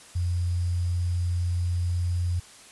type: tone with sample-and-hold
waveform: sine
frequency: 88.1 Hz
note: F2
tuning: 16 cents sharp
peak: -23 dBFS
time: 0.15-2.4 s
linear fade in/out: 10 ms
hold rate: 4900 Hz
effects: white hiss -49 dBFS RMS until 2.71 s + resampled to 24000 Hz